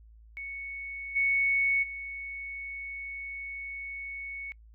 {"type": "tone with level steps", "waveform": "sine", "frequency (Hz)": 2217, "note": "C#7", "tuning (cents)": 0, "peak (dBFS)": [-36, -23, -36], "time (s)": [0.37, 4.52], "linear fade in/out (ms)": 0, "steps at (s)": [1.15, 1.82], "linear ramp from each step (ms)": 20, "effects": ["noise-tail reverb RT60 0.1 s tail -26 dB re dry", "added 55 Hz sine -51 dBFS peak until 4.74 s"]}